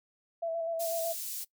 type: tone with vibrato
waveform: sine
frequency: 663 Hz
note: E5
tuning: 10 cents sharp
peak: -30 dBFS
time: 0.42-1.13 s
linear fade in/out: 10 ms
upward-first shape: square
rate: 8 Hz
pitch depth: 20 cents each way
type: high-pass noise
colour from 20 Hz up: white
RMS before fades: -38 dBFS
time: 0.79-1.45 s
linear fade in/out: 20 ms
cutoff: 5100 Hz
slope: 12 dB/octave
effects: noise-tail reverb RT60 0.1 s tail -20 dB re dry